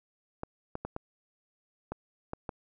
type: clicks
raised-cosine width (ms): 1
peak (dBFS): -21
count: 7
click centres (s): 0.434 / 0.754 / 0.85 / 0.964 / 1.92 / 2.334 / 2.492
effects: none